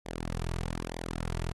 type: tone with flanger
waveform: sawtooth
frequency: 42 Hz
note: E1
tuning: 33 cents sharp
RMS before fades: -35 dBFS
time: 0.05-1.53 s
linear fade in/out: 20 ms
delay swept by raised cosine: 0.71 to 3.91 ms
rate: 1.1 Hz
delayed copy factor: -0.75
effects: AAC 32 kbps